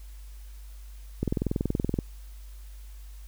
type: click train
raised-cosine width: 3 ms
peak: -13 dBFS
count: 17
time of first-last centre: 1.23-1.988 s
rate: 21.1 Hz
effects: added 50 Hz sine -41 dBFS peak until 3.27 s + white hiss -58 dBFS RMS until 3.27 s